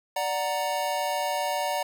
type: chord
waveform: square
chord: D augmented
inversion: none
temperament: equal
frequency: 587.3 / 740 / 932.3 Hz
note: D5 / F#5 / A#5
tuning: 0 / 0 / 0 cents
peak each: -31 dBFS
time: 0.16-1.83 s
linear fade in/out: 5 ms
effects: none